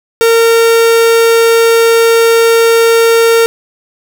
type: tone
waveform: 45% pulse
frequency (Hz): 458.9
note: A#4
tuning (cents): -27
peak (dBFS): -5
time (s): 0.21-3.46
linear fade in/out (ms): 0
effects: none